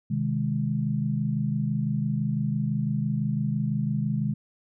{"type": "chord", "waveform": "sine", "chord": "Ab major", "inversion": "first", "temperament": "just", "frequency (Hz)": [129.78, 155.74, 207.7], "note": ["C3", "Eb3", "Ab3"], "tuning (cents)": [-14, 2, 0], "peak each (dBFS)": -28, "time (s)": [0.1, 4.34], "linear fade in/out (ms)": 10, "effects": []}